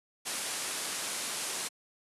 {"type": "low-pass noise", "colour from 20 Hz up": "white", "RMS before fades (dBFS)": -36, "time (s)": [0.25, 1.69], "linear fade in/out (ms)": 20, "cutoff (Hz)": 11000, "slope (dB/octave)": 48, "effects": ["high-pass 200 Hz 12 dB/octave", "resampled to 32000 Hz"]}